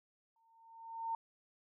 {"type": "tone with exponential growth", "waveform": "sine", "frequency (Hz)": 910, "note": "A#5", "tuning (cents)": -42, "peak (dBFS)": -33, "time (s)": [0.36, 1.15], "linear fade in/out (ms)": 2, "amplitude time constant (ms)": 170, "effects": []}